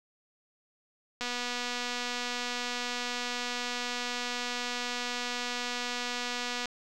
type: click train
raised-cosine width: 0.2 ms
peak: -17 dBFS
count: 1330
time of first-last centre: 1.21-6.657 s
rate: 244 Hz
effects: none